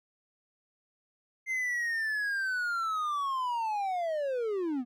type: linear sweep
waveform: triangle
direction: down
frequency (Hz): 2093 to 233.1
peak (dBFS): -27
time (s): 1.46-4.85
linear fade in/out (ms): 50
effects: none